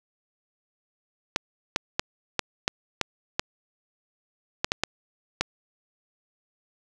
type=clicks; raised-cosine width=0.2 ms; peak=-5 dBFS; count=11; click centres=1.361 / 1.761 / 1.995 / 2.393 / 2.679 / 3.013 / 3.395 / 4.645 / 4.719 / 4.836 / 5.41 s; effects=none